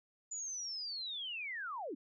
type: linear sweep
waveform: sine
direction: down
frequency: 7040 to 233.1 Hz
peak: -39 dBFS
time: 0.31-1.95 s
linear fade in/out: 10 ms
effects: none